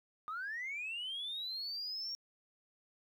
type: linear sweep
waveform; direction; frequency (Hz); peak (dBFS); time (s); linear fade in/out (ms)
sine; up; 1201 to 5588; -37; 0.28-2.15; 0
effects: tanh soft clip ceiling -35 dBFS + 12-bit